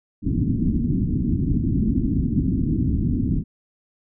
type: low-pass noise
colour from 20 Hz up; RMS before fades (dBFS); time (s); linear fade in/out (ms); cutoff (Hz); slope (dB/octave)
white; -21; 0.22-3.44; 50; 290; 48
effects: none